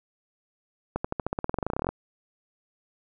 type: accelerating click train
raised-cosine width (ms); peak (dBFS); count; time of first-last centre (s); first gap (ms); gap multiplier
1; -13; 21; 0.96-1.89; 85; 0.93
effects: none